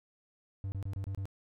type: tone bursts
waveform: triangle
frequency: 97.3 Hz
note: G2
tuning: 12 cents flat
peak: -32 dBFS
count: 6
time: 0.64-1.255 s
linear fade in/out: 0 ms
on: 80 ms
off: 27 ms
effects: none